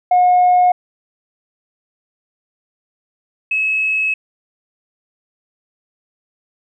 sine tone pair in turn, 722 / 2579 Hz, F#5 / E7, -43 / -39 cents, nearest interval octave + minor seventh, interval 2204 cents, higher second, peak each -7 / -14 dBFS, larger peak first, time 0.11-0.72 / 3.51-4.14 s, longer second, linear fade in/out 5 ms, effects tanh soft clip ceiling -6 dBFS

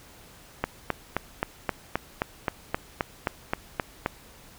click train, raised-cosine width 0.5 ms, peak -9 dBFS, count 14, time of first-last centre 0.64-4.061 s, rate 3.8 Hz, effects pink hiss -51 dBFS RMS until 4.58 s

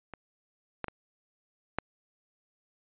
clicks, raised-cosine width 0.5 ms, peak -26 / -17 / -22 / -13 dBFS, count 4, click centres 0.137 / 0.843 / 0.883 / 1.786 s, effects resampled to 8000 Hz

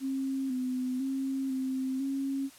sine tone with pitch steps, 268.2 / 254.3 / 268.3 / 262.1 / 272.5 Hz, C4 / C4 / C4 / C4 / C#4, +43 / -49 / +44 / +3 / -29 cents, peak -29 dBFS, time 0-2.5 s, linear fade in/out 50 ms, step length 500 ms, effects white hiss -54 dBFS RMS until 2.58 s + low-pass 12000 Hz 12 dB/octave

